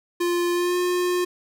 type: tone with pitch glide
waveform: square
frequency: 349.2 to 357.6 Hz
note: F4 to F4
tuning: 0 to +41 cents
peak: -21 dBFS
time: 0.2-1.25 s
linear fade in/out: 10 ms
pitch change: +41 cents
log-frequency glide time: 0.52-0.77 s
effects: none